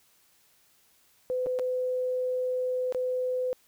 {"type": "tone with dropouts", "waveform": "sine", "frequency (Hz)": 506, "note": "B4", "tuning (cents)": 42, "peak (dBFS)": -26, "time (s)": [1.3, 3.53], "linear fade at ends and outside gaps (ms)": 0, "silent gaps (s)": [[1.461, 1.468], [1.589, 1.595], [2.924, 2.947]], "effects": ["white hiss -64 dBFS RMS until 3.67 s"]}